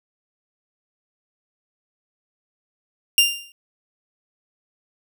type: tone with exponential decay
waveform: sawtooth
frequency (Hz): 2794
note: F7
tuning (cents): 0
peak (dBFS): -6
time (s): 3.18-3.52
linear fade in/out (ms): 1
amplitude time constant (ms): 73
effects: none